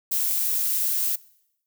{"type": "noise", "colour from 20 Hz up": "violet", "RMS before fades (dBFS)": -24, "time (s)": [0.11, 1.16], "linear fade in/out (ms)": 10, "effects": ["noise-tail reverb RT60 0.8 s tail -22 dB re dry"]}